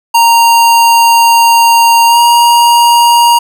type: tone with pitch glide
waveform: square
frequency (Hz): 930 to 944.1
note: A#5 to A#5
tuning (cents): -4 to +22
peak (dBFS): -4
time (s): 0.14-3.39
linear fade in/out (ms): 10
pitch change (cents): +26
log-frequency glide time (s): 2.07-2.19
effects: none